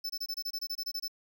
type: tone bursts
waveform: square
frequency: 5274 Hz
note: E8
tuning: in tune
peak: -33 dBFS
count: 13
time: 0.04-1.081 s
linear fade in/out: 10 ms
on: 57 ms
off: 25 ms
effects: none